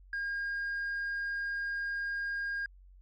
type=tone; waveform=sine; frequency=1619 Hz; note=G#6; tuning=45 cents flat; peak=-30 dBFS; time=0.13-2.66 s; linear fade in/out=2 ms; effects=tanh soft clip ceiling -31 dBFS + added 46 Hz sine -53 dBFS peak until 3.01 s